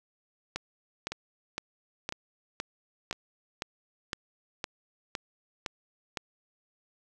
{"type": "two click trains", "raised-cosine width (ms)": 0.2, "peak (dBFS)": [-15, -18], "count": [12, 4], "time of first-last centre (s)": [[0.56, 6.172], [1.12, 4.132]], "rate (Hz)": [1.96, 0.996], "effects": []}